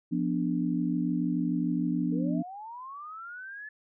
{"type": "chord", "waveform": "sine", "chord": "B diminished", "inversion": "second", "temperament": "equal", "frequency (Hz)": [174.61, 246.9, 293.7], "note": ["F3", "B3", "D4"], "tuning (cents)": [0, 0, 0], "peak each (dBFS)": -30, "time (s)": [0.11, 2.43], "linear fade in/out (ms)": 20}
{"type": "linear sweep", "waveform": "sine", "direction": "up", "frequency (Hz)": [441.1, 1740], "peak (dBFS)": -39, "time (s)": [2.12, 3.69], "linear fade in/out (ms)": 5}
{"effects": []}